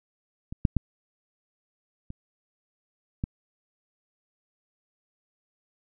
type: clicks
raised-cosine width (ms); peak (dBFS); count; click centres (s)
5; -23 / -7 / -10 / -25 / -15; 5; 0.525 / 0.652 / 0.767 / 2.104 / 3.239
effects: none